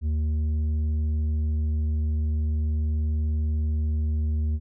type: tone with tanh clipping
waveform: sine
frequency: 76.7 Hz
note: D#2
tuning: 24 cents flat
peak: -23 dBFS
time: 0.01-4.6 s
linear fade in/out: 50 ms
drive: 6 dB
effects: none